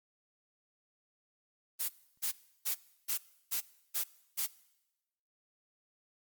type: noise bursts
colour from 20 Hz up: blue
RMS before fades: -33 dBFS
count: 7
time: 1.79-4.47 s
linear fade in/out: 20 ms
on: 100 ms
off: 330 ms
effects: noise-tail reverb RT60 1.0 s tail -21 dB re dry + Opus 32 kbps